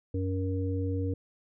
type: harmonic tone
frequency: 94 Hz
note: F#2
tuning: 28 cents sharp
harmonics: 1 / 3 / 5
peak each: -29 / -34 / -36 dBFS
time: 0.14-1.14 s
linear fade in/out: 5 ms
effects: none